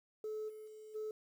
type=tone with level steps; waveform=sine; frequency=431.2 Hz; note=A4; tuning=35 cents flat; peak=-37 / -47 / -50 / -37 dBFS; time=0.24-1.11 s; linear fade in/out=2 ms; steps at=0.48 / 0.66 / 0.94 s; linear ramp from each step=20 ms; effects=tanh soft clip ceiling -36 dBFS + 11-bit